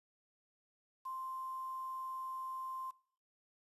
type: tone with quantisation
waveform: sine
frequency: 1046.5 Hz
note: C6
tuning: in tune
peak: -40 dBFS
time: 1.05-2.91 s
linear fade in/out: 10 ms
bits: 10
effects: noise-tail reverb RT60 0.6 s tail -21 dB re dry + resampled to 32000 Hz